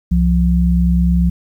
sine tone pair together, 65.58 / 174.61 Hz, C2 / F3, +5 / 0 cents, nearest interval octave + perfect fourth, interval 1695 cents, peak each -13 dBFS, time 0.11-1.3 s, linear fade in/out 10 ms, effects 8-bit

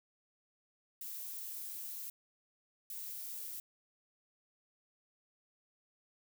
violet noise bursts at uneven times, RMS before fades -44 dBFS, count 2, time 1.01-2.1 / 2.9-3.6 s, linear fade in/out 2 ms, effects none

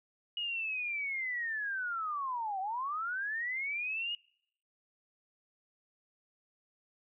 sine linear two-way sweep, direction down then up, 2900 to 740 to 2900 Hz, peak -33 dBFS, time 0.37-4.15 s, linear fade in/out 2 ms, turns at 2.6 s, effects noise-tail reverb RT60 0.7 s tail -26 dB re dry

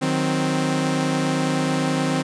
sawtooth chord, C diminished, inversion first, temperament equal, 155.56 / 185 / 261.6 Hz, Eb3 / Gb3 / C4, 0 / 0 / 0 cents, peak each -20 / -24 / -18 dBFS, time 0.01-2.23 s, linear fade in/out 20 ms, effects resampled to 22050 Hz

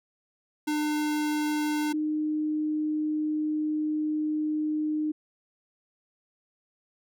square / sine tone pair in turn, 301 / 305.9 Hz, D4 / D#4, +43 / -29 cents, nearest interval unison, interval 28 cents, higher second, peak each -26 / -25 dBFS, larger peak second, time 0.67-1.93 / 1.93-5.12 s, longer second, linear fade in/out 10 ms, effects none

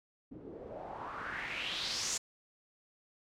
white noise with low-pass filter sweep, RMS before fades -40 dBFS, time 0.31-2.18 s, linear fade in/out 10 ms, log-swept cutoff 280 to 7300 Hz, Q 3.7, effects none

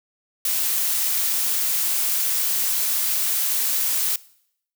blue noise, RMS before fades -22 dBFS, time 0.45-4.16 s, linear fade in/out 2 ms, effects noise-tail reverb RT60 0.7 s tail -21 dB re dry

